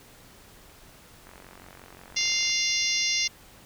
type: click train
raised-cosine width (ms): 0.5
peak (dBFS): -32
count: 57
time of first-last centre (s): 1.27-2.495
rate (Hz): 45.7
type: harmonic tone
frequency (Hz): 698.5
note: F5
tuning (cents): 0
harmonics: 3 / 4 / 5 / 6 / 7 / 8 / 9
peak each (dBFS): -30 / -32 / -33 / -33 / -31 / -28 / -33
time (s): 2.16-3.28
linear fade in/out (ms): 10
effects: pink hiss -52 dBFS RMS until 3.65 s